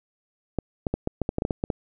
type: clicks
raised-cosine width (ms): 2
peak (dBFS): -11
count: 12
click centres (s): 0.587 / 0.868 / 0.94 / 1.074 / 1.217 / 1.291 / 1.384 / 1.421 / 1.451 / 1.508 / 1.639 / 1.702
effects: none